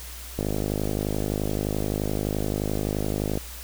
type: click train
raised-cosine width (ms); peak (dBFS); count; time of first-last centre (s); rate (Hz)
2; -13; 155; 0.39-3.374; 51.6
effects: added 60 Hz sine -39 dBFS peak until 3.63 s + white hiss -41 dBFS RMS until 3.63 s